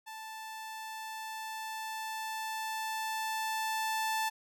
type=tone with level ramp; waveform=sawtooth; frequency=880 Hz; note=A5; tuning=in tune; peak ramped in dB=-39 to -26 dBFS; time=0.06-4.3 s; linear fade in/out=20 ms; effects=none